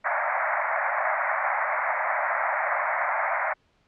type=band-pass noise; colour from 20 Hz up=pink; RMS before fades=-26 dBFS; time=0.04-3.54 s; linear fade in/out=20 ms; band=590 to 2200 Hz; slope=96 dB/octave; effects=pink hiss -66 dBFS RMS until 3.87 s + low-pass 4000 Hz 12 dB/octave